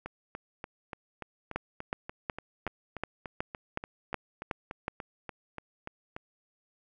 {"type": "two click trains", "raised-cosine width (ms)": 0.5, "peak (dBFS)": [-23, -16], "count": [22, 10], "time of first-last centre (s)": [[0.06, 6.165], [1.56, 4.881]], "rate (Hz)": [3.44, 2.71], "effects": []}